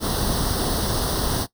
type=noise with comb filter; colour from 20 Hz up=pink; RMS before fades=-23 dBFS; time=0-1.47 s; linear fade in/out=50 ms; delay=0.21 ms; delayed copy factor=+0.85; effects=noise-tail reverb RT60 0.1 s tail -17 dB re dry

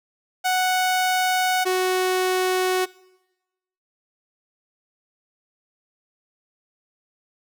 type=tone pair in turn; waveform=sawtooth; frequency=740 / 370 Hz; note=F#5 / F#4; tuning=0 / 0 cents; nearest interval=octave; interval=1200 cents; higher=first; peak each=-15 dBFS; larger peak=neither; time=0.44-1.65 / 1.65-2.86 s; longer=neither; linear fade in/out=20 ms; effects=noise-tail reverb RT60 1.0 s tail -22 dB re dry

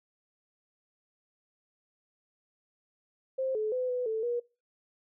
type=tone with pitch steps; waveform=sine; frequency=526 / 430.8 / 506 / 497.7 / 441.7 / 479.7 Hz; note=C5 / A4 / B4 / B4 / A4 / A#4; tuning=+9 / -37 / +42 / +13 / +7 / +50 cents; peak=-28 dBFS; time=3.38-4.4 s; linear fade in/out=10 ms; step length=170 ms; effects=noise-tail reverb RT60 0.3 s tail -23 dB re dry

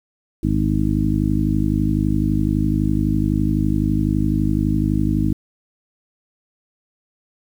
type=harmonic tone with a mistuned harmonic; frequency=51.91 Hz; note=G#1; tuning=in tune; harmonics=1 / 2 / 3 / 4 / 5 / 6; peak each=-23 / -23 / -23 / -23 / -23 / -23 dBFS; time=0.43-5.33 s; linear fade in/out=5 ms; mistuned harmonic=1; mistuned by=+79 cents; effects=8-bit

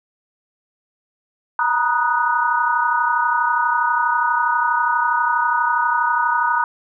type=chord; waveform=sine; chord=B major seventh; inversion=third; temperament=equal with one note detuned; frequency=932.3 / 964.6 / 1244.5 / 1480 Hz; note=A#5 / B5 / D#6 / F#6; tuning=0 / -41 / 0 / 0 cents; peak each=-21 dBFS; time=1.59-6.64 s; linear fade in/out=2 ms; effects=none

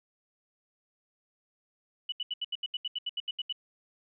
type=tone bursts; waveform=sine; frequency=2958 Hz; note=F#7; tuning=1 cent flat; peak=-30 dBFS; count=14; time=2.09-3.526 s; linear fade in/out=5 ms; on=32 ms; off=76 ms; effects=none

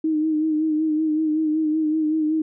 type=tone with vibrato; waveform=sine; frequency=311.1 Hz; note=D#4; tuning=in tune; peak=-18 dBFS; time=0.04-2.42 s; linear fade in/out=5 ms; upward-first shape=sine; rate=5.3 Hz; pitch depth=40 cents each way; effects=none

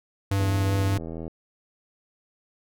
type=tone with vibrato; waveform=square; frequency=97.8 Hz; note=G2; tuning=4 cents flat; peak=-22 dBFS; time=0.31-0.98 s; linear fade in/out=5 ms; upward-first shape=sine; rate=5.1 Hz; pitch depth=10 cents each way
type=click train; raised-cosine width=2 ms; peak=-22 dBFS; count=73; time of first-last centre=0.4-1.279 s; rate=81.9 Hz
effects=none

